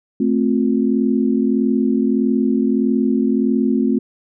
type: chord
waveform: sine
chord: F major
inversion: first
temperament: equal with one note detuned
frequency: 220 / 261.6 / 356.6 Hz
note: A3 / C4 / F4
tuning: 0 / 0 / +36 cents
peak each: -17 / -17 / -22 dBFS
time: 0.2-3.99 s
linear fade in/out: 5 ms
effects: none

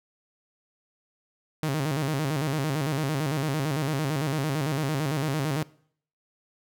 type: tone with vibrato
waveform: sawtooth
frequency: 145.6 Hz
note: D3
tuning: 15 cents flat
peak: -21 dBFS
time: 1.63-5.63 s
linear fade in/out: 0 ms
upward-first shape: square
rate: 8.9 Hz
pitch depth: 120 cents each way
effects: noise-tail reverb RT60 0.6 s tail -22 dB re dry

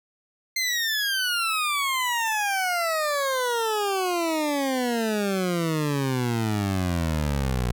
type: exponential sweep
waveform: 20% pulse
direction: down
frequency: 2100 to 58.6 Hz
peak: -18 dBFS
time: 0.56-7.72 s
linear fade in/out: 5 ms
effects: none

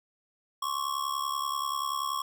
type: ring-modulated tone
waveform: square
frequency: 1100 Hz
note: C#6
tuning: 14 cents flat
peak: -27 dBFS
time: 0.62-2.22 s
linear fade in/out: 5 ms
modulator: 35.2 Hz
effects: none

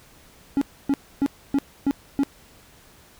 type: tone bursts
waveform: triangle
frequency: 278.2 Hz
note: C#4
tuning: 6 cents sharp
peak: -15 dBFS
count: 6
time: 0.57-2.234 s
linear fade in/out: 0 ms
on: 44 ms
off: 280 ms
effects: pink hiss -52 dBFS RMS until 3.19 s

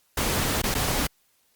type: noise with dropouts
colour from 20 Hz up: pink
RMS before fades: -25 dBFS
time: 0.17-1.07 s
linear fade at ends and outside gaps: 5 ms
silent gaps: 0.619-0.637 / 0.743-0.749 s
effects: white hiss -66 dBFS RMS until 1.55 s + Opus 48 kbps

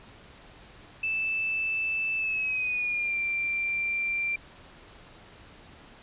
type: tone with pitch glide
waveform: sine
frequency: 2637 to 2363 Hz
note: E7 to D7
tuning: 0 to +10 cents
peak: -26 dBFS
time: 1.03-4.36 s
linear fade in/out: 5 ms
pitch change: -190 cents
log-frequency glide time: 2.17-3.18 s
effects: pink hiss -51 dBFS RMS until 6.02 s + resampled to 8000 Hz

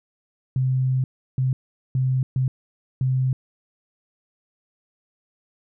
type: tone bursts at uneven times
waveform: sine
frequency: 130 Hz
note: C3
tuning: 11 cents flat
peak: -18 dBFS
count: 5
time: 0.56-1.04 / 1.38-1.53 / 1.95-2.23 / 2.36-2.48 / 3.01-3.33 s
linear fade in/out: 2 ms
effects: none

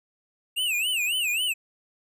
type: tone with vibrato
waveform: square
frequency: 2712 Hz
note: E7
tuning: 49 cents sharp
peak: -24 dBFS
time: 0.56-1.54 s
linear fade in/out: 20 ms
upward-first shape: sine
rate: 3.7 Hz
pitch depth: 200 cents each way
effects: none

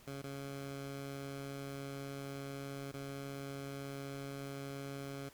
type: tone with dropouts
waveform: 15% pulse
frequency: 138.6 Hz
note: C#3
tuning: in tune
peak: -36 dBFS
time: 0.07-5.29 s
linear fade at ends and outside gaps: 5 ms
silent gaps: 0.218-0.238 / 2.916-2.939 s
effects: pink hiss -61 dBFS RMS until 5.33 s

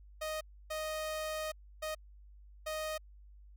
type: tone bursts at uneven times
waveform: sawtooth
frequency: 622.3 Hz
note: D#5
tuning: in tune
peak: -32 dBFS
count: 4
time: 0.21-0.41 / 0.7-1.52 / 1.82-1.95 / 2.66-2.98 s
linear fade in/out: 10 ms
effects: added 50 Hz sine -53 dBFS peak until 3.56 s

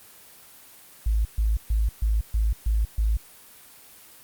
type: tone bursts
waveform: sine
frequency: 54 Hz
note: A1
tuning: 32 cents flat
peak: -19 dBFS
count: 7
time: 1.06-3.17 s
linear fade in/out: 5 ms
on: 190 ms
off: 130 ms
effects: white hiss -49 dBFS RMS until 4.23 s + Opus 24 kbps

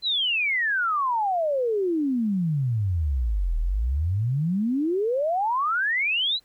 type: exponential two-way sweep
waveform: sine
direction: down then up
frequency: 4127 to 38.03 to 4127 Hz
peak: -21 dBFS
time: 0.02-6.4 s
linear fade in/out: 50 ms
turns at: 3.58 s
effects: pink hiss -63 dBFS RMS until 6.44 s

